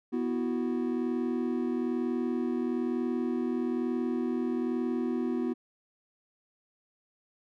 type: chord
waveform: triangle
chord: B suspended fourth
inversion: none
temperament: just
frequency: 246.9 / 329.3 / 370.4 Hz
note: B3 / E4 / F#4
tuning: 0 / -2 / +2 cents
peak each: -28 / -32 / -32 dBFS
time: 0.12-5.54 s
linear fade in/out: 20 ms
effects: none